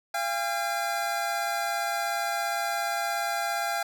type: tone pair together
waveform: 25% pulse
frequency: 687.8 / 805 Hz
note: F5 / G5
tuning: -27 / +46 cents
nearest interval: minor third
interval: 273 cents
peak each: -26 dBFS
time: 0.14-3.83 s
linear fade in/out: 5 ms
effects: none